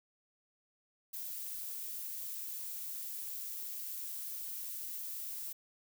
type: noise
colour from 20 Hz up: violet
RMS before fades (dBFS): -42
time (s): 1.13-5.53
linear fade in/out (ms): 10
effects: none